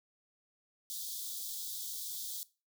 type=high-pass noise; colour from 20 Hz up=white; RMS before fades=-41 dBFS; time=0.9-2.43 s; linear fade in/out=0 ms; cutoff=3300 Hz; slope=96 dB/octave; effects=noise-tail reverb RT60 0.3 s tail -19 dB re dry